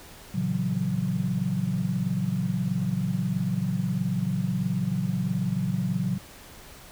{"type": "chord", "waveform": "sine", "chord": "F# dominant seventh", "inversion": "first", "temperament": "just", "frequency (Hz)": [115.62, 138.75, 166.5, 185], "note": ["A#2", "C#3", "E3", "F#3"], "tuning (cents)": [-14, 2, 18, 0], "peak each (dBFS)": [-32, -30, -31, -27], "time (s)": [0.34, 6.18], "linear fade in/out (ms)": 10, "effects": ["pink hiss -47 dBFS RMS until 6.91 s"]}